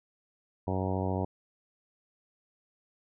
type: harmonic tone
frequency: 94.1 Hz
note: F#2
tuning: 30 cents sharp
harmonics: 1 / 2 / 3 / 4 / 5 / 6 / 7 / 8 / 9 / 10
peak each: -32 / -35 / -37 / -38 / -39 / -40 / -40 / -41 / -42 / -42 dBFS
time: 0.67-1.25 s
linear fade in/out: 5 ms
effects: none